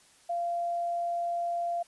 sine tone, 690 Hz, F5, 21 cents flat, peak -28 dBFS, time 0.29-1.83 s, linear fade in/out 10 ms, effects white hiss -60 dBFS RMS until 1.87 s + resampled to 24000 Hz

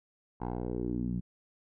10% pulse tone with low-pass filter sweep, 60.6 Hz, B1, 32 cents flat, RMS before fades -34 dBFS, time 0.4-1.21 s, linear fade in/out 20 ms, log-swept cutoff 940 to 170 Hz, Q 2.8, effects none

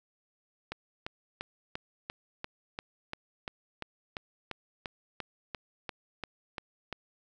click train, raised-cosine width 0.3 ms, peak -20 dBFS, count 19, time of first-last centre 0.72-6.927 s, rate 2.9 Hz, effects none

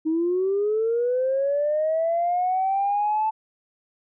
sine linear sweep, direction up, 310.9 to 880 Hz, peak -19 dBFS, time 0.05-3.31 s, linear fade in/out 20 ms, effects tanh soft clip ceiling -15 dBFS

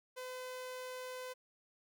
sawtooth tone, 508 Hz, B4, 49 cents sharp, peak -39 dBFS, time 0.16-1.34 s, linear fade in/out 20 ms, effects none

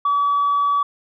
sine tone, 1143 Hz, D6, 47 cents flat, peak -14 dBFS, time 0.05-0.83 s, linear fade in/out 5 ms, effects tanh soft clip ceiling -12 dBFS

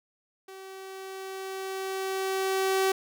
sawtooth tone with level ramp, 382.9 Hz, G4, 41 cents flat, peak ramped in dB -39 to -18 dBFS, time 0.48-2.92 s, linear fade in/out 5 ms, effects none

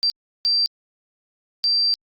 sine tone bursts at uneven times, 4699 Hz, D8, in tune, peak -16 dBFS, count 3, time 0.03-0.1 / 0.45-0.66 / 1.64-1.94 s, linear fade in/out 0 ms, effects Opus 48 kbps

